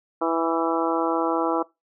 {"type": "harmonic tone with a mistuned harmonic", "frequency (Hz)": 164.81, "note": "E3", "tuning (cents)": 0, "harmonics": [2, 3, 4, 5, 6, 7, 8], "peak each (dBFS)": [-25, -27, -28, -29, -30, -30, -31], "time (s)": [0.21, 1.63], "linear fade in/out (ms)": 10, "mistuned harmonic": 8, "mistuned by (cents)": 18, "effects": ["noise-tail reverb RT60 0.2 s tail -21 dB re dry"]}